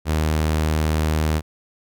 sawtooth tone, 77.78 Hz, D#2, in tune, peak -14 dBFS, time 0.05-1.42 s, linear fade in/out 50 ms, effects none

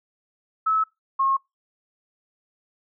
sine tone pair in turn, 1299 / 1080.7 Hz, E6 / C#6, -26 / -44 cents, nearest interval minor third, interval 318 cents, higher first, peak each -18 dBFS, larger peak neither, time 0.66-0.84 / 1.19-1.37 s, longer neither, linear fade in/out 10 ms, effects noise-tail reverb RT60 0.2 s tail -23 dB re dry

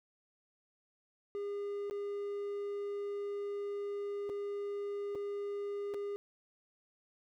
triangle tone with dropouts, 405.9 Hz, G#4, 40 cents flat, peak -34 dBFS, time 1.35-6.16 s, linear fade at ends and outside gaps 0 ms, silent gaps 1.898-1.91 / 4.293-4.298 / 5.15-5.155 / 5.939-5.944 s, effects none

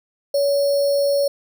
sine tone with sample-and-hold, 564 Hz, C#5, 30 cents sharp, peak -15 dBFS, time 0.34-1.28 s, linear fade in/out 5 ms, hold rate 4900 Hz, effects none

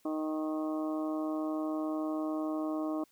harmonic tone, 155.56 Hz, D#3, in tune, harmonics 2 / 3 / 4 / 5 / 6 / 7 / 8, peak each -32 / -47 / -39 / -46 / -53 / -44 / -50 dBFS, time 0.05-3.04 s, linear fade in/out 5 ms, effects white hiss -68 dBFS RMS until 3.11 s

